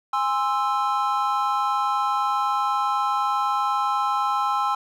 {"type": "chord", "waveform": "triangle", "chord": "Ab augmented", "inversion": "none", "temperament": "equal with one note detuned", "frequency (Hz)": [822.5, 1046.5, 1318.5], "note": ["Ab5", "C6", "E6"], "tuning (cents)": [-17, 0, 0], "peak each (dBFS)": -23, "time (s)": [0.13, 4.75], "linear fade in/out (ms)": 5, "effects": []}